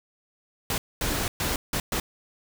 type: noise bursts at uneven times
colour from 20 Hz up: pink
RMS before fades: -27 dBFS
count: 5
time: 0.7-0.78 / 1.01-1.28 / 1.4-1.56 / 1.73-1.8 / 1.92-2 s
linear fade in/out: 2 ms
effects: none